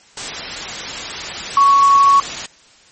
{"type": "tone in noise", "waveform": "sine", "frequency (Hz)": 1114, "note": "C#6", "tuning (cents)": 8, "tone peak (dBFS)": -7, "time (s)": [1.57, 2.2], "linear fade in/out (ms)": 2, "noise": "white", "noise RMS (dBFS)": -25, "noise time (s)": [0.17, 2.46], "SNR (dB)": 15, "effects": ["white hiss -48 dBFS RMS until 2.91 s", "MP3 32 kbps"]}